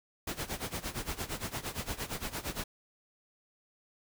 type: noise with tremolo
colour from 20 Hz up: pink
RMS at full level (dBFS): -35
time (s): 0.27-2.64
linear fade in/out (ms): 5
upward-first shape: sine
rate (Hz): 8.7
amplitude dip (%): 85
effects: none